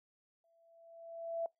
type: tone with exponential growth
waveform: sine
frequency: 667 Hz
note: E5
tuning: 20 cents sharp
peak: -32 dBFS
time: 0.44-1.46 s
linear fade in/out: 2 ms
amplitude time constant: 220 ms
effects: noise-tail reverb RT60 0.2 s tail -25 dB re dry